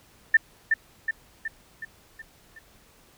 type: tone with echo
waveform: sine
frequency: 1788 Hz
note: A6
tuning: 27 cents sharp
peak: -12 dBFS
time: 0.34-0.37 s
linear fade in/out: 5 ms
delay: 370 ms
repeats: 6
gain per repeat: -5 dB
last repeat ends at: 2.59 s
effects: pink hiss -57 dBFS RMS until 3.17 s